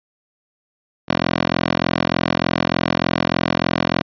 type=tone with high-pass filter; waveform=10% pulse; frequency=43.34 Hz; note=F1; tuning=12 cents flat; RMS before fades=-19 dBFS; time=1.08-4.03 s; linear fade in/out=20 ms; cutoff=220 Hz; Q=0.59; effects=resampled to 11025 Hz

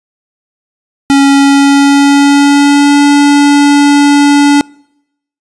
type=tone with pitch glide; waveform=square; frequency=277.4 to 286.9 Hz; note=C#4 to D4; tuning=+1 to -40 cents; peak=-4 dBFS; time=1.1-4.61 s; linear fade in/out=0 ms; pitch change=+59 cents; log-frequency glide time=1.25-3.01 s; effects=noise-tail reverb RT60 0.8 s tail -26 dB re dry + resampled to 22050 Hz

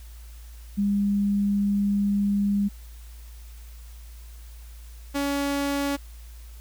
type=tone pair in turn; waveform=sine / sawtooth; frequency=201.9 / 281.8 Hz; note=G#3 / C#4; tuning=-49 / +29 cents; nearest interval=tritone; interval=578 cents; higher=second; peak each=-20 dBFS; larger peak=neither; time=0.77-2.69 / 5.14-5.97 s; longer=first; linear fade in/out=20 ms; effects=added 57 Hz sine -40 dBFS peak until 6.6 s + white hiss -54 dBFS RMS until 6.6 s

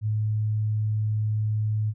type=tone; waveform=sine; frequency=107.4 Hz; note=A2; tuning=41 cents flat; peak=-22 dBFS; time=0.01-1.94 s; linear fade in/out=50 ms; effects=none

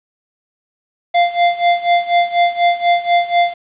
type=tone with tremolo; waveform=square; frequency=696 Hz; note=F5; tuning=6 cents flat; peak=-9 dBFS; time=1.14-3.54 s; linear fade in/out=10 ms; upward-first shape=sine; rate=4.1 Hz; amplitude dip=85%; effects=resampled to 8000 Hz + 7-bit

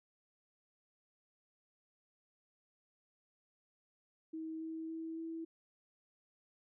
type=tone with pitch steps; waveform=sine; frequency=319.7 / 322.1 / 324.5 / 327 Hz; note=D#4 / E4 / E4 / E4; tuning=+47 / -40 / -27 / -14 cents; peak=-40 dBFS; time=4.33-5.45 s; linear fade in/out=10 ms; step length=280 ms; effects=none

